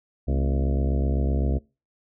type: harmonic tone with a mistuned harmonic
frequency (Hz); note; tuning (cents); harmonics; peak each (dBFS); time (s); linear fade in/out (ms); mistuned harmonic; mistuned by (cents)
67.8; C#2; -38; 1 / 2 / 3 / 4 / 5 / 6 / 7 / 8 / 9 / 10; -22 / -28 / -32 / -34 / -36 / -38 / -39 / -40 / -41 / -42; 0.27-1.59; 20; 3; +130
effects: noise-tail reverb RT60 0.3 s tail -24 dB re dry